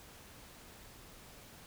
silence, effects pink hiss -55 dBFS RMS until 1.66 s

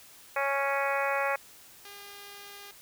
harmonic tone, 277.2 Hz, C#4, in tune, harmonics 2 / 3 / 4 / 5 / 6 / 7 / 8 / 9, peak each -31 / -33 / -34 / -35 / -36 / -36 / -37 / -38 dBFS, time 0.36-1.36 s, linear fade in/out 5 ms
5% pulse tone, 404.3 Hz, G#4, 46 cents flat, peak -34 dBFS, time 1.85-2.71 s, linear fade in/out 2 ms
effects white hiss -53 dBFS RMS until 2.81 s

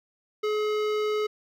sine tone with hard clipping, 424.7 Hz, G#4, 39 cents sharp, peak -26 dBFS, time 0.43-1.27 s, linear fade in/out 10 ms, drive 17 dB, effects none

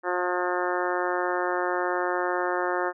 harmonic tone, 179.1 Hz, F3, 44 cents sharp, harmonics 2 / 3 / 4 / 5 / 6 / 7 / 8 / 9 / 10, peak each -29 / -31 / -32 / -33 / -34 / -34 / -35 / -36 / -36 dBFS, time 0.03-2.93 s, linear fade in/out 50 ms, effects none

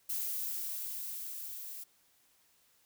violet noise with level ramp, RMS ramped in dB -35 to -45 dBFS, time 0.09-1.84 s, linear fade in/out 10 ms, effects white hiss -69 dBFS RMS until 2.85 s

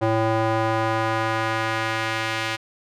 square tone with band-pass filter sweep, 111.6 Hz, A2, 25 cents sharp, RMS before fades -23 dBFS, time 0.01-2.57 s, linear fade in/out 20 ms, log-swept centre 620 to 2500 Hz, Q 0.97, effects none

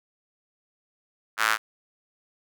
square tone with high-pass filter, 55 Hz, A1, in tune, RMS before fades -23 dBFS, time 1.37-1.58 s, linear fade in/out 50 ms, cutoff 1400 Hz, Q 2.9, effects none

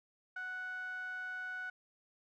sawtooth tone with band-pass filter, 740 Hz, F#5, in tune, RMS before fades -42 dBFS, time 0.36-1.7 s, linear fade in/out 5 ms, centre 1500 Hz, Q 6.3, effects none

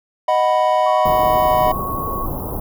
triangle chord, B major, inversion first, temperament equal, 622.3 / 740 / 987.8 Hz, D#5 / F#5 / B5, 0 / 0 / 0 cents, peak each -15 / -16 / -16 dBFS, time 0.28-1.72 s, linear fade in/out 5 ms
sine tone with vibrato, 1108 Hz, C#6, 1 cent flat, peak -23 dBFS, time 0.86-2.26 s, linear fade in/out 5 ms, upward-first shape sine, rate 11 Hz, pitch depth 18 cents each way
pink band-stop noise, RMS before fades -25 dBFS, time 1.05-2.6 s, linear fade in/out 5 ms, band 1100 to 12000 Hz, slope 48 dB/octave
effects none

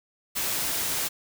white noise, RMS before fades -28 dBFS, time 0.35-1.09 s, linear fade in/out 20 ms, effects none

